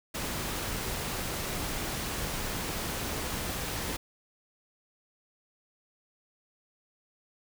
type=noise; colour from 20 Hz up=pink; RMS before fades=-34 dBFS; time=0.14-3.97 s; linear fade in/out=10 ms; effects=none